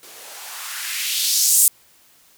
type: noise with band-pass filter sweep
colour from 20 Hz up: violet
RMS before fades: -21 dBFS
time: 0.03-1.68 s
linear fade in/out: 0 ms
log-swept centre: 320 to 9300 Hz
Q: 1.8
effects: white hiss -54 dBFS RMS until 2.37 s